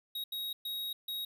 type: tone bursts at uneven times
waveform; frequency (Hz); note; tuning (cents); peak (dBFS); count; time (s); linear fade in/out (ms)
square; 3790; A#7; +28; -36; 4; 0.15-0.24 / 0.32-0.53 / 0.65-0.93 / 1.08-1.25; 5
effects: none